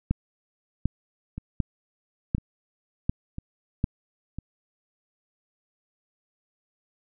two click trains, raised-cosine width 5 ms, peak -10 / -21 dBFS, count 6 / 4, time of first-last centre 0.11-3.841 / 1.38-4.386 s, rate 1.34 / 0.998 Hz, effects none

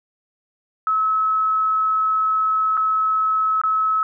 sine tone with dropouts, 1292 Hz, E6, 35 cents flat, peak -16 dBFS, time 0.87-4.03 s, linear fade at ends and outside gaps 1 ms, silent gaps 2.77-2.775 / 3.615-3.636 s, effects none

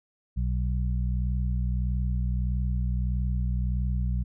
harmonic tone, 61.6 Hz, B1, 4 cents flat, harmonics 1 / 2 / 3, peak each -25 / -31 / -35 dBFS, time 0.36-4.24 s, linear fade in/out 20 ms, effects none

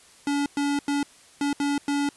square tone bursts at uneven times, 285.3 Hz, C#4, 50 cents sharp, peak -23 dBFS, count 6, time 0.27-0.46 / 0.57-0.79 / 0.88-1.03 / 1.41-1.53 / 1.6-1.78 / 1.88-2.09 s, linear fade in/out 2 ms, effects white hiss -53 dBFS RMS until 2.16 s + resampled to 24000 Hz

